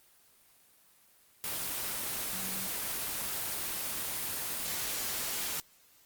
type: tone in noise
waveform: sine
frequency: 187.6 Hz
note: F#3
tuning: 24 cents sharp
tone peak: -44 dBFS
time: 2.33-2.67 s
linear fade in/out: 0 ms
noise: white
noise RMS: -35 dBFS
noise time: 1.44-5.6 s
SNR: -12 dB
effects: white hiss -63 dBFS RMS until 6.05 s + Opus 24 kbps